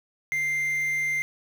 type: tone with quantisation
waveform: triangle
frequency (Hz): 2093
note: C7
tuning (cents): 0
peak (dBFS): -22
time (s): 0.32-1.22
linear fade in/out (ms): 0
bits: 7
effects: none